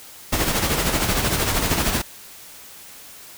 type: noise with tremolo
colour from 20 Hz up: pink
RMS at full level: -19 dBFS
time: 0.32-2.02 s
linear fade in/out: 10 ms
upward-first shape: sine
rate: 13 Hz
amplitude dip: 50%
effects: white hiss -42 dBFS RMS until 3.37 s